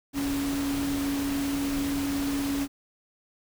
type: tone in noise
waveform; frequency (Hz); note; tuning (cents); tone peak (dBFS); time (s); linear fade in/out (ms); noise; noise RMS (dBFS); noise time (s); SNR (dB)
sine; 279.9; C#4; +17; -26; 0.13-2.68; 50; pink; -35; 0.13-2.68; +6
effects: none